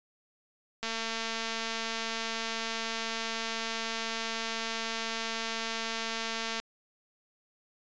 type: click train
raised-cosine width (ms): 0.2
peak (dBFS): -17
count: 1305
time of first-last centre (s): 0.83-6.6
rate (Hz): 226
effects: resampled to 16000 Hz